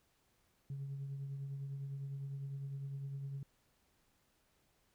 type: tone with tremolo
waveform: sine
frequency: 138.2 Hz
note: C#3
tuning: 5 cents flat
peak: -37 dBFS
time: 0.7-3.43 s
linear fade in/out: 2 ms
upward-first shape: triangle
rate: 9.9 Hz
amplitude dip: 45%
effects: tanh soft clip ceiling -37 dBFS + pink hiss -75 dBFS RMS until 4.94 s